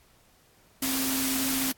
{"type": "tone in noise", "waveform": "sine", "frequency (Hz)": 265.3, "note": "C4", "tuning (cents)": 24, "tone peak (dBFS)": -29, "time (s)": [0.82, 1.72], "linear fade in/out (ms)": 5, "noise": "white", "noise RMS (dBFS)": -29, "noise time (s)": [0.82, 1.72], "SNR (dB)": -3, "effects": ["pink hiss -61 dBFS RMS until 1.77 s", "AAC 64 kbps"]}